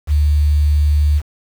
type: tone with quantisation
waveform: sine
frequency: 74 Hz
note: D2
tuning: 14 cents sharp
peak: -10 dBFS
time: 0.07-1.22 s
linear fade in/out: 50 ms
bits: 6
effects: none